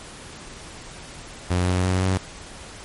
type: tone with pitch steps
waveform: sawtooth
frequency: 89.7 / 91.11 / 92.54 / 94 Hz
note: F2 / F#2 / F#2 / F#2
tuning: +47 / -26 / +1 / +28 cents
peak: -15 dBFS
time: 1.5-2.18 s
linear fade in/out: 10 ms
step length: 170 ms
effects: pink hiss -40 dBFS RMS until 2.84 s + MP3 48 kbps